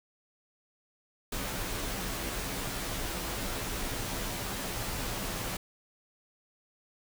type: noise with comb filter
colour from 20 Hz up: pink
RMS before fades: -35 dBFS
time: 1.32-5.57 s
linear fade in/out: 5 ms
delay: 13 ms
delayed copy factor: -0.55
effects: none